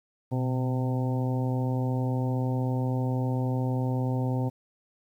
harmonic tone with a mistuned harmonic, 128.7 Hz, C3, 28 cents flat, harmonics 1 / 2 / 3 / 4 / 5 / 6 / 7, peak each -26 / -31 / -39 / -37 / -43 / -41 / -41 dBFS, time 0.31-4.5 s, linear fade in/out 20 ms, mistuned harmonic 1, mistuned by -58 cents, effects 10-bit

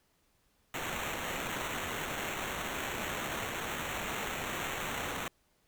violet noise with sample-and-hold, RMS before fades -37 dBFS, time 0.74-5.28 s, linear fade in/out 2 ms, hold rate 4900 Hz, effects pink hiss -72 dBFS RMS until 5.67 s

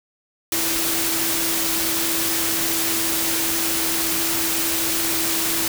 sine tone in noise, 329.6 Hz, E4, in tune, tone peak -29 dBFS, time 0.52-5.68 s, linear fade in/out 2 ms, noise white, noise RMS -22 dBFS, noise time 0.52-5.68 s, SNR -10 dB, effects none

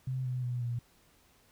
sine tone with pitch steps, 129.9 / 126.42 / 123.03 / 119.74 Hz, C3 / B2 / B2 / A#2, -12 / +41 / -6 / +47 cents, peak -31 dBFS, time 0.07-0.79 s, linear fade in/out 5 ms, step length 180 ms, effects pink hiss -65 dBFS RMS until 1.51 s

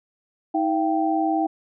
sine tone cluster, 318.5 / 679 / 778 Hz, D#4 / F5 / G5, +41 / -49 / -13 cents, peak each -22 / -27 / -23 dBFS, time 0.54-1.47 s, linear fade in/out 10 ms, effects none

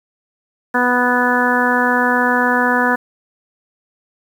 harmonic tone, 246.9 Hz, B3, in tune, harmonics 1 / 2 / 3 / 4 / 5 / 6 / 7, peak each -19 / -21 / -22 / -19 / -25 / -19 / -19 dBFS, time 0.74-2.96 s, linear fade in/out 10 ms, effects 7-bit

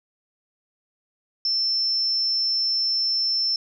sine tone, 5340 Hz, E8, 22 cents sharp, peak -20 dBFS, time 1.45-3.56 s, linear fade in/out 2 ms, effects none

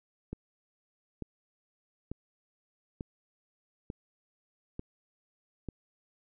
click train, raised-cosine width 3 ms, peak -24 dBFS, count 7, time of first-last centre 0.33-5.687 s, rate 1.12 Hz, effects none

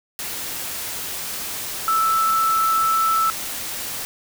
sine tone in noise, 1318.5 Hz, E6, in tune, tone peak -16 dBFS, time 1.88-3.3 s, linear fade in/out 0 ms, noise white, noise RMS -29 dBFS, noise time 0.19-4.05 s, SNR +10 dB, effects none

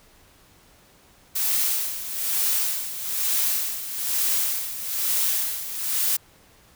blue noise with tremolo, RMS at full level -22 dBFS, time 1.35-6.17 s, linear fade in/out 10 ms, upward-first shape sine, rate 1.1 Hz, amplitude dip 70%, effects pink hiss -55 dBFS RMS until 6.75 s

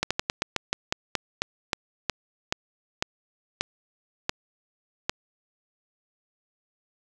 slowing click train, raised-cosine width 0.2 ms, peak -6 dBFS, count 17, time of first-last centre 0.03-5.095 s, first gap 76 ms, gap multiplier 1.17, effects none

